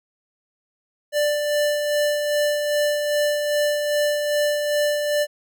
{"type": "tone with tremolo", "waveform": "square", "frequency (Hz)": 590, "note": "D5", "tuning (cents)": 8, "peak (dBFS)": -18, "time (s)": [1.12, 5.27], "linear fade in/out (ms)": 50, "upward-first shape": "sine", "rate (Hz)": 2.5, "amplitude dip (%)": 40, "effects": []}